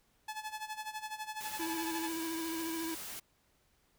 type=tone with tremolo; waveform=sawtooth; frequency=861 Hz; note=A5; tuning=38 cents flat; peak=-33 dBFS; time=0.28-2.09 s; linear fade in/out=5 ms; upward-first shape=sine; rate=12 Hz; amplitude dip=80%
type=noise; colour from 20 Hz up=white; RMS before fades=-44 dBFS; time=1.4-3.2 s; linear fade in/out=10 ms
type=tone with vibrato; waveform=square; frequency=327.4 Hz; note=E4; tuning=12 cents flat; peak=-37 dBFS; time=1.59-2.95 s; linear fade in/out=10 ms; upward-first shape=sine; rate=14 Hz; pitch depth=30 cents each way
effects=pink hiss -72 dBFS RMS until 3.98 s